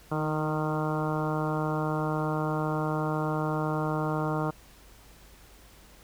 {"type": "harmonic tone with a mistuned harmonic", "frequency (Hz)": 154, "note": "D#3", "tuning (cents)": -17, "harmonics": [1, 2, 3, 4, 5, 6, 7, 8, 9], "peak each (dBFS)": [-30, -33, -35, -36, -37, -38, -38, -39, -40], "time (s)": [0.11, 4.51], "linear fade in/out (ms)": 10, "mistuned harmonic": 2, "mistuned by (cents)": 22, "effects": ["added 50 Hz sine -55 dBFS peak until 6.03 s", "pink hiss -55 dBFS RMS until 6.03 s"]}